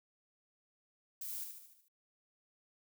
violet noise with echo, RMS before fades -43 dBFS, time 1.21-1.44 s, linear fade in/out 5 ms, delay 74 ms, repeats 6, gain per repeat -5 dB, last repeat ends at 1.884 s, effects none

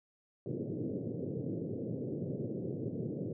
pink band-pass noise, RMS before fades -38 dBFS, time 0.46-3.33 s, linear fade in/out 2 ms, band 110 to 510 Hz, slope 48 dB/octave, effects none

